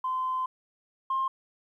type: tone pair in turn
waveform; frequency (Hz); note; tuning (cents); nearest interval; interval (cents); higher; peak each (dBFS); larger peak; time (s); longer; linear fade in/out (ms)
sine; 1031 / 1061.8; C6 / C6; -26 / +25; minor second; 51; second; -26 / -24; second; 0.04-0.46 / 1.1-1.28; first; 5
effects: tanh soft clip ceiling -21 dBFS + 11-bit